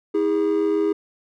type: tone pair together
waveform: triangle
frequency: 321.1 / 408.5 Hz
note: E4 / G#4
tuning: -45 / -29 cents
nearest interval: major third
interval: 416 cents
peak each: -19 / -17 dBFS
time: 0.14-0.93 s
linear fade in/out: 10 ms
effects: tanh soft clip ceiling -11 dBFS